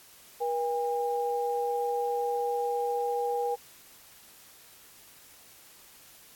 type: tone pair together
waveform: sine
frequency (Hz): 480 / 807.3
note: B4 / G#5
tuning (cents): -49 / -49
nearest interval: major sixth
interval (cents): 900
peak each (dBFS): -29 / -30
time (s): 0.4-3.56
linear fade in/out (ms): 20
effects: white hiss -54 dBFS RMS until 6.35 s + AAC 64 kbps